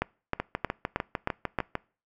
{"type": "two click trains", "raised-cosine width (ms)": 0.5, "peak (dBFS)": [-11, -13], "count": [6, 10], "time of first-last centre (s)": [[0.02, 1.587], [0.4, 1.753]], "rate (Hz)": [3.19, 6.65], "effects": ["noise-tail reverb RT60 0.4 s tail -24 dB re dry"]}